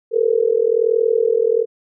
sine tone with amplitude modulation, 455.8 Hz, A#4, 39 cents flat, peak -9 dBFS, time 0.11-1.66 s, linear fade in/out 50 ms, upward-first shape sine, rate 41.2 Hz, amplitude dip 95%, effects none

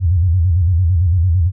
sine tone with vibrato, 87.31 Hz, F2, in tune, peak -10 dBFS, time 0-1.52 s, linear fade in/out 50 ms, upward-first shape square, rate 8.9 Hz, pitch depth 120 cents each way, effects none

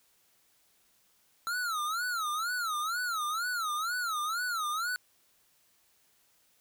square tone with vibrato, 1336 Hz, E6, 23 cents sharp, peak -31 dBFS, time 1.47-4.96 s, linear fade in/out 0 ms, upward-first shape sine, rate 2.1 Hz, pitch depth 190 cents each way, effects white hiss -68 dBFS RMS until 6.6 s

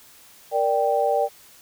sine chord, G minor, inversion first, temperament equal, 466.2 / 587.3 / 784 Hz, Bb4 / D5 / G5, 0 / 0 / 0 cents, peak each -24 / -22 / -22 dBFS, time 0.51-1.29 s, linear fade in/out 50 ms, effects white hiss -50 dBFS RMS until 1.61 s

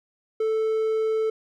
triangle tone, 440 Hz, A4, in tune, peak -19 dBFS, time 0.4-1.3 s, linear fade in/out 5 ms, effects none

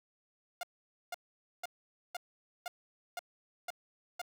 sawtooth tone bursts, 708 Hz, F5, 23 cents sharp, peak -33 dBFS, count 8, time 0.61-4.216 s, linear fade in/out 2 ms, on 22 ms, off 490 ms, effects 11-bit

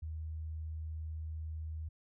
sine tone, 78.9 Hz, D#2, 25 cents sharp, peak -38 dBFS, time 0.02-1.89 s, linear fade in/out 10 ms, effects none

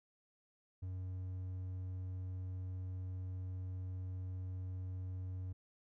triangle tone, 92.5 Hz, F#2, in tune, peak -38 dBFS, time 0.82-5.53 s, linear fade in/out 10 ms, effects none

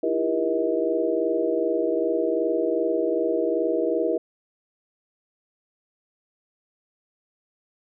sine tone cluster, 315.5 / 338.1 / 398.8 / 477.1 / 636 Hz, D#4 / E4 / G4 / A#4 / D#5, +24 / +44 / +30 / +40 / +38 cents, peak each -31 / -26 / -28 / -25 / -28 dBFS, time 0.03-4.18 s, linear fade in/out 5 ms, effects none

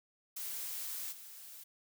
blue noise with level steps, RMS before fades -41 / -51 dBFS, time 0.36-1.64 s, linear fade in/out 10 ms, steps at 1.11 s, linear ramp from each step 20 ms, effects none

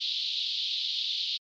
pink band-pass noise, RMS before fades -31 dBFS, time 0-1.38 s, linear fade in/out 20 ms, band 3300 to 4300 Hz, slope 48 dB/octave, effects MP3 96 kbps

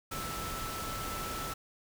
sine tone in noise, 1321 Hz, E6, 3 cents sharp, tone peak -40 dBFS, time 0.11-1.54 s, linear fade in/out 10 ms, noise pink, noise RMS -39 dBFS, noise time 0.11-1.54 s, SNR -4 dB, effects none

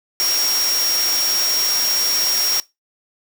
sine tone in noise, 5588 Hz, F8, in tune, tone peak -17 dBFS, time 0.2-2.6 s, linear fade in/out 0 ms, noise white, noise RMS -23 dBFS, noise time 0.2-2.6 s, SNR +3 dB, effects noise-tail reverb RT60 0.2 s tail -21 dB re dry + high-pass 300 Hz 12 dB/octave

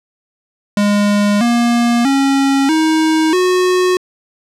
square tone with pitch steps, 205.2 / 237.1 / 273.9 / 316.5 / 365.6 Hz, G#3 / A#3 / C#4 / D#4 / F#4, -21 / +30 / -21 / +30 / -21 cents, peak -11 dBFS, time 0.77-3.97 s, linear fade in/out 2 ms, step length 640 ms, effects low-pass 9000 Hz 12 dB/octave

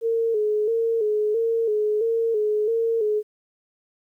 sine tone with vibrato, 440 Hz, A4, in tune, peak -19 dBFS, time 0.01-3.23 s, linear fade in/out 50 ms, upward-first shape square, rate 1.5 Hz, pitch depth 66 cents each way, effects 10-bit

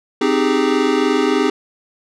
square chord, Ab major seventh, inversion first, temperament equal with one note detuned, 261.6 / 308.6 / 392 / 415.3 Hz, C4 / Eb4 / G4 / Ab4, 0 / -14 / 0 / 0 cents, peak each -20 dBFS, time 0.21-1.5 s, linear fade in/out 5 ms, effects low-pass 5000 Hz 12 dB/octave

